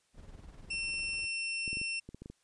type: noise with tremolo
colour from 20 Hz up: brown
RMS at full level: -48 dBFS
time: 0.13-1.29 s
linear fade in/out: 50 ms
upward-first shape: triangle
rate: 20 Hz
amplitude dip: 65%
type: tone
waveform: sawtooth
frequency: 2700 Hz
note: E7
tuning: 41 cents sharp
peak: -30 dBFS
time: 0.7-2 s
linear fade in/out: 10 ms
type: clicks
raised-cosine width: 3 ms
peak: -32 dBFS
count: 9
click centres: 1.678 / 1.73 / 1.771 / 1.815 / 2.09 / 2.146 / 2.22 / 2.259 / 2.3 s
effects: white hiss -73 dBFS RMS until 2.43 s + resampled to 22050 Hz